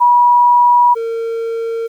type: tone pair in turn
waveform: sine / triangle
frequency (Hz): 969 / 457.3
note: B5 / A#4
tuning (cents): -33 / -33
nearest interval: octave + minor second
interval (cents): 1300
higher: first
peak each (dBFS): -6 / -15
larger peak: first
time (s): 0-0.95 / 0.95-1.88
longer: first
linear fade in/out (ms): 20
effects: 8-bit